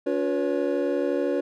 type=tone cluster; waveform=triangle; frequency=284.5 / 358.2 / 487.2 / 559 Hz; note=C#4 / F4 / B4 / C#5; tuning=+45 / +44 / -24 / +14 cents; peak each=-26 dBFS; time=0.06-1.41 s; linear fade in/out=10 ms; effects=none